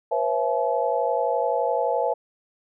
sine tone cluster, 487.3 / 539 / 667 / 856 Hz, B4 / C#5 / E5 / A5, -23 / -49 / +20 / -48 cents, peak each -26 dBFS, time 0.11-2.14 s, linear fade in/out 10 ms, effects none

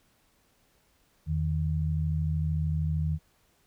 sine tone pair together, 82.41 / 155.57 Hz, E2 / D#3, 0 / 0 cents, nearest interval major seventh, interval 1100 cents, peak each -28 dBFS, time 1.26-3.19 s, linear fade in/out 50 ms, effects pink hiss -67 dBFS RMS until 3.66 s

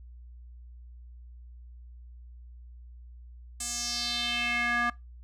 square tone with band-pass filter sweep, 238.9 Hz, A#3, 43 cents sharp, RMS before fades -30 dBFS, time 3.6-4.9 s, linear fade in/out 5 ms, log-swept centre 8100 to 1400 Hz, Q 3.4, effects noise-tail reverb RT60 0.2 s tail -23 dB re dry + added 60 Hz sine -45 dBFS peak until 5.23 s

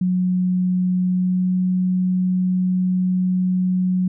sine tone with pitch glide, 182.4 to 183.56 Hz, F#3 to F#3, -24 to -14 cents, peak -16 dBFS, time 0.01-4.08 s, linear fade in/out 5 ms, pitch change +10 cents, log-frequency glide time 1.07-1.55 s, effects none

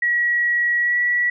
sine tone with pitch glide, 1918 to 1941.4 Hz, A#6 to B6, +49 to -30 cents, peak -16 dBFS, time 0.02-1.3 s, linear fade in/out 5 ms, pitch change +21 cents, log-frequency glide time 0.79-0.98 s, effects none

